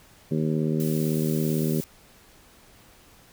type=harmonic tone; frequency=77.9 Hz; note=D#2; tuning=3 cents sharp; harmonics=2 / 3 / 4 / 5 / 6 / 7; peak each=-25 / -27 / -32 / -30 / -38 / -39 dBFS; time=0.31-1.81 s; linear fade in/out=5 ms
type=noise; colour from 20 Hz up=blue; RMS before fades=-38 dBFS; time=0.8-1.84 s; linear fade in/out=0 ms
effects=pink hiss -54 dBFS RMS until 3.32 s